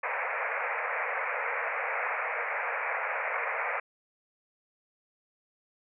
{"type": "band-pass noise", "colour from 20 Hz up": "white", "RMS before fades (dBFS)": -32, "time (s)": [0.03, 3.8], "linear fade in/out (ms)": 5, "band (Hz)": [460, 2400], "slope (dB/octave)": 96, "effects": []}